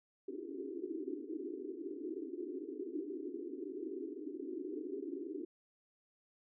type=band-pass noise; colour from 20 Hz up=white; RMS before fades=-43 dBFS; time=0.28-5.45 s; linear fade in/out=5 ms; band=270 to 410 Hz; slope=96 dB/octave; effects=none